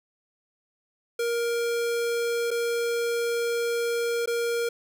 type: tone with dropouts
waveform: square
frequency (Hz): 469.6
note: A#4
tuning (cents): +13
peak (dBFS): -25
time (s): 1.19-4.69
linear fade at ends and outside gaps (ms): 5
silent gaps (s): 2.507-2.512 / 4.259-4.274
effects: none